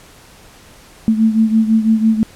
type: beating tone pair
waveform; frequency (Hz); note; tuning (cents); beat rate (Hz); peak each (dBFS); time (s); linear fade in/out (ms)
sine; 220 / 226; A3 / A3; 0 / +47; 6; -11 / -16; 1.08-2.23; 0
effects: pink hiss -43 dBFS RMS until 2.35 s + low-pass 12000 Hz 12 dB/octave